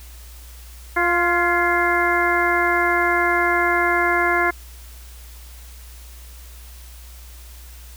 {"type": "harmonic tone with a mistuned harmonic", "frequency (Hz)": 349.2, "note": "F4", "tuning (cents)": 0, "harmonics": [1, 2, 3, 4, 5, 6], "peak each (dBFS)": [-23, -23, -23, -23, -23, -23], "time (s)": [0.96, 4.51], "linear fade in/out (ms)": 10, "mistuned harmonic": 5, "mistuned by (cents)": -40, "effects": ["added 60 Hz sine -38 dBFS peak until 7.96 s", "white hiss -46 dBFS RMS until 7.96 s"]}